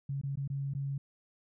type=tone with dropouts; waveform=sine; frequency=138.59 Hz; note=C#3; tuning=in tune; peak=-32 dBFS; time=0.09-0.98 s; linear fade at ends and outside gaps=5 ms; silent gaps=0.214-0.234 / 0.357-0.372 / 0.477-0.5 / 0.737-0.749 s; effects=none